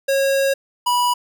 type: tone pair in turn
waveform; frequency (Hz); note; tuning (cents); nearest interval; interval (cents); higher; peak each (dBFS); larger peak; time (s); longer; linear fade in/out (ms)
square; 546 / 978.2; C#5 / B5; -26 / -17; minor seventh; 1009; second; -16; neither; 0.08-0.54 / 0.86-1.14; first; 10
effects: none